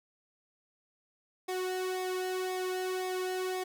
sawtooth tone with flanger, 370 Hz, F#4, in tune, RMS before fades -34 dBFS, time 1.48-3.64 s, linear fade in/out 10 ms, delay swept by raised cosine 0.68 to 1.88 ms, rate 1.9 Hz, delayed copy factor -0.7, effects none

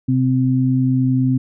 sine tone pair together, 129.2 / 259.1 Hz, C3 / C4, -21 / -17 cents, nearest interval octave, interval 1204 cents, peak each -16 dBFS, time 0.08-1.38 s, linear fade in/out 10 ms, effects none

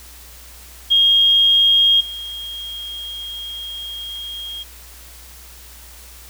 sine tone with level steps, 3248 Hz, G#7, 39 cents flat, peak -10 / -27 dBFS, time 0.9-4.64 s, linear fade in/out 20 ms, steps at 2 s, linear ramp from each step 10 ms, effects added 60 Hz sine -42 dBFS peak until 6.29 s + white hiss -42 dBFS RMS until 6.29 s

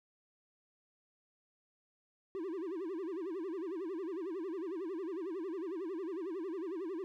triangle tone with vibrato, 353.9 Hz, F4, 23 cents sharp, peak -35 dBFS, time 2.35-7.04 s, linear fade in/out 0 ms, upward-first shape sine, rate 11 Hz, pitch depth 210 cents each way, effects none

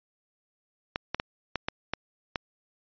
clicks, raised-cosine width 0.3 ms, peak -12 dBFS, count 7, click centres 0.959 / 1.146 / 1.199 / 1.557 / 1.685 / 1.936 / 2.358 s, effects resampled to 11025 Hz

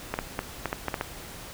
clicks, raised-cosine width 0.5 ms, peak -12 dBFS, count 8, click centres 0.14 / 0.189 / 0.391 / 0.657 / 0.729 / 0.883 / 0.942 / 1.011 s, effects pink hiss -42 dBFS RMS until 1.53 s

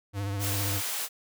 square tone with vibrato, 100 Hz, G2, 35 cents sharp, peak -30 dBFS, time 0.13-0.82 s, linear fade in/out 50 ms, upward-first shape triangle, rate 15 Hz, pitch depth 52 cents each way
white high-pass noise, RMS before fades -32 dBFS, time 0.39-1.09 s, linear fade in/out 50 ms, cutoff 480 Hz, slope 12 dB/octave
effects none

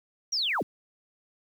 sine linear sweep, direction down, 5860 to 55 Hz, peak -25 dBFS, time 0.32-0.63 s, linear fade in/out 10 ms, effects 9-bit

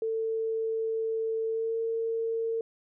sine tone with pitch glide, 446.9 to 453.9 Hz, A4 to A#4, +27 to -46 cents, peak -27 dBFS, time 0.02-2.61 s, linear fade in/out 2 ms, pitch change +27 cents, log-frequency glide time 1.47-1.77 s, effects none

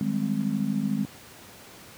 sine chord, Ab major seventh, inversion second, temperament just, 155.74 / 194.67 / 207.7 / 259.6 Hz, Eb3 / G3 / Ab3 / C4, +2 / -12 / 0 / -13 cents, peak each -32 / -32 / -26 / -30 dBFS, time 0.01-1.05 s, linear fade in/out 0 ms, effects pink hiss -47 dBFS RMS until 1.97 s + high-pass 100 Hz 12 dB/octave

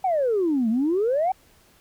sine exponential two-way sweep, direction down then up, 784 to 214.5 to 784 Hz, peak -18 dBFS, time 0.04-1.32 s, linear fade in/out 5 ms, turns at 0.69 s, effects tanh soft clip ceiling -15 dBFS + pink hiss -57 dBFS RMS until 1.8 s

